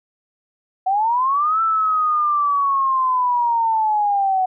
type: linear two-way sweep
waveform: sine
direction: up then down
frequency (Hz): 740 to 1334 to 740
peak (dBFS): -15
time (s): 0.86-4.46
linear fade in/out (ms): 10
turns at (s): 1.61
effects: none